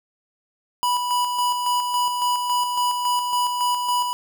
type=tone with tremolo; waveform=square; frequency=982 Hz; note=B5; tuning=10 cents flat; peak=-19 dBFS; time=0.83-4.13 s; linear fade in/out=0 ms; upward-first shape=square; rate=3.6 Hz; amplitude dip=40%; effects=none